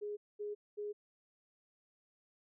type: tone bursts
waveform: sine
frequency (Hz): 415.3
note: G#4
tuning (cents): 0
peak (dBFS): -38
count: 3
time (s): 0.01-0.93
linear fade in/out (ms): 20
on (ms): 160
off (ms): 220
effects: none